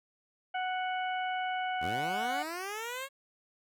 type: harmonic tone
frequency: 740 Hz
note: F#5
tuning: in tune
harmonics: 1 / 2 / 3 / 4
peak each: -32 / -38 / -42 / -44 dBFS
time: 0.54-2.43 s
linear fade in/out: 10 ms
type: linear sweep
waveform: 10% pulse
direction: up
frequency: 65.41 to 554.4 Hz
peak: -28 dBFS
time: 1.8-3.09 s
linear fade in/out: 50 ms
effects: none